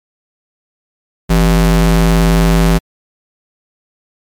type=ring-modulated tone; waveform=square; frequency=108.9 Hz; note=A2; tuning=17 cents flat; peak=-5 dBFS; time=1.29-2.79 s; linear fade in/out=20 ms; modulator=59.6 Hz; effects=MP3 96 kbps